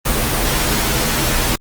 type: noise with comb filter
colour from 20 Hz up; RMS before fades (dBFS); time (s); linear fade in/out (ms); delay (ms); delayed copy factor
pink; -17; 0.05-1.56; 10; 11; -0.65
effects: Opus 24 kbps